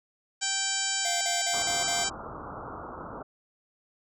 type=harmonic tone; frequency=780 Hz; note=G5; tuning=9 cents flat; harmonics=1 / 2 / 3 / 4 / 5 / 6 / 7 / 8 / 9 / 10; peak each=-39 / -35 / -40 / -35 / -39 / -36 / -37 / -41 / -32 / -34 dBFS; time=0.41-2.1 s; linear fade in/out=20 ms
type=tone bursts; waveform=square; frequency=698.5 Hz; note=F5; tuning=in tune; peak=-32 dBFS; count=5; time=1.05-2.038 s; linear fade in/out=2 ms; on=160 ms; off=47 ms
type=low-pass noise; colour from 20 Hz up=white; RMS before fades=-40 dBFS; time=1.53-3.23 s; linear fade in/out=10 ms; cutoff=1400 Hz; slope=96 dB/octave
effects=none